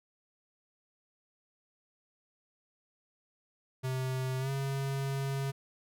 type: tone with pitch glide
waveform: square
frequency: 130 to 136.86 Hz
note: C3 to C#3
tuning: -11 to -22 cents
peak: -32 dBFS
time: 3.83-5.52 s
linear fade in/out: 20 ms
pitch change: +89 cents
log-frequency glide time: 4.39-4.5 s
effects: none